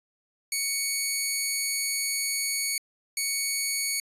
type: tone pair in turn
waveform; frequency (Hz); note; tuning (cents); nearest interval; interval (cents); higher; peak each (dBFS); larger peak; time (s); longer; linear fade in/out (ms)
10% pulse; 2230 / 2230; C#7 / C#7; +10 / +10; unison; 0; neither; -17; neither; 0.52-2.78 / 3.17-4; first; 2
effects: resampled to 32000 Hz